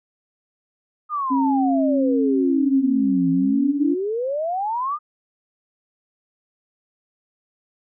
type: exponential two-way sweep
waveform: sine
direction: down then up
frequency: 1244.5 to 164.81 to 1244.5 Hz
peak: -21 dBFS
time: 1.09-4.99 s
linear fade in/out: 50 ms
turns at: 3.3 s
type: tone with pitch glide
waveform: sine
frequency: 270 to 285.7 Hz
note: C#4 to D4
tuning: -45 to -48 cents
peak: -17 dBFS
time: 1.3-3.95 s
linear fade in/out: 20 ms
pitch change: +97 cents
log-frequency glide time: 3.48-3.68 s
effects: none